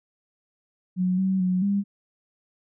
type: tone with pitch steps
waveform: sine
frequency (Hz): 183 / 189.9 / 183.3 / 200.2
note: F#3 / F#3 / F#3 / G3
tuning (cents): -19 / +45 / -16 / +37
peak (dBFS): -20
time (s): 0.96-1.84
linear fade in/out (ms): 50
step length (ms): 220
effects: none